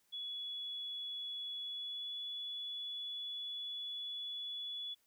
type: tone with pitch glide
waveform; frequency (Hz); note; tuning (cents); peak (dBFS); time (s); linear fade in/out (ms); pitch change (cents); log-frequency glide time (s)
sine; 3391 to 3415; G#7 to G#7; +35 to +48; -40; 0.12-4.95; 20; +13; 1.64-2.14
effects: white hiss -75 dBFS RMS until 5.06 s